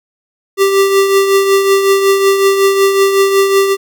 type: tone with tremolo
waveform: square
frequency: 392 Hz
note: G4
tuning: in tune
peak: -6 dBFS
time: 0.57-3.77 s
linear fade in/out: 50 ms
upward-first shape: triangle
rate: 5.4 Hz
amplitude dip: 55%
effects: none